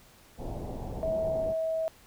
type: low-pass noise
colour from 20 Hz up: pink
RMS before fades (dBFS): -37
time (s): 0.37-1.55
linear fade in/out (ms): 50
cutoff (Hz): 860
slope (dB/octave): 48
type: tone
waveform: sine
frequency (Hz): 645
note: E5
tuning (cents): -38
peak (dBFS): -27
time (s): 1.03-1.88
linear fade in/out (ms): 0
effects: pink hiss -57 dBFS RMS until 2.06 s